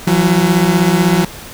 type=beating tone pair; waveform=30% pulse; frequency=168.6 / 184.6 Hz; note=E3 / F#3; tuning=+39 / -4 cents; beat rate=16 Hz; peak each=-10 dBFS; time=0.07-1.25 s; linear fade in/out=5 ms; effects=pink hiss -32 dBFS RMS until 1.53 s